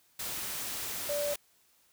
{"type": "tone in noise", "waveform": "sine", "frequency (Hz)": 582, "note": "D5", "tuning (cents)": -16, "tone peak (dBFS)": -30, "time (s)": [1.09, 1.34], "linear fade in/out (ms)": 5, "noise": "white", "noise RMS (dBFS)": -37, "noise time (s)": [0.19, 1.36], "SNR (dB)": 4, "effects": ["white hiss -67 dBFS RMS until 1.92 s"]}